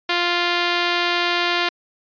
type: tone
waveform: 5% pulse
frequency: 349.2 Hz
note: F4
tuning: in tune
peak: -6 dBFS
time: 0.09-1.69 s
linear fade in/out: 5 ms
effects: resampled to 11025 Hz